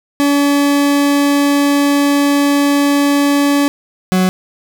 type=tone pair in turn; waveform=40% pulse; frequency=285 / 185.21 Hz; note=C#4 / F#3; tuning=+48 / +2 cents; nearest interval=perfect fifth; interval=746 cents; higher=first; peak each=-9 dBFS; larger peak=neither; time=0.2-3.68 / 4.12-4.29 s; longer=first; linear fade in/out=0 ms; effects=none